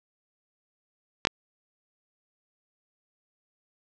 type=clicks; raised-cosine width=0.2 ms; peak=-3 dBFS; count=2; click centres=1.251 / 1.271 s; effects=low-pass 6000 Hz 12 dB/octave